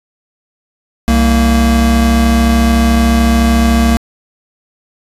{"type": "tone pair together", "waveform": "square", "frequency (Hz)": [65.41, 230], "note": ["C2", "A#3"], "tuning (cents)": [0, -23], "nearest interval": "octave + minor seventh", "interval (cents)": 2177, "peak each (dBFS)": -11, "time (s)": [1.08, 3.97], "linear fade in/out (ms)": 0, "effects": ["resampled to 32000 Hz"]}